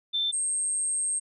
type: tone pair in turn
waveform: sine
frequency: 3553 / 8451 Hz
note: A7 / C9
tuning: +16 / +16 cents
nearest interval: octave + minor third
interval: 1500 cents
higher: second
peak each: -24 / -25 dBFS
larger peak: first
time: 0.13-0.32 / 0.32-1.2 s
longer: second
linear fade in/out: 20 ms
effects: none